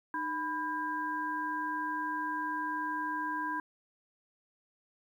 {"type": "tone cluster", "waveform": "sine", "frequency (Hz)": [306.8, 992, 1605], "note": ["D#4", "B5", "G6"], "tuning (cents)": [-24, 7, 40], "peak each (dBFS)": [-40, -34, -37], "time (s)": [0.14, 3.6], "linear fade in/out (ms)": 2, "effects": ["11-bit"]}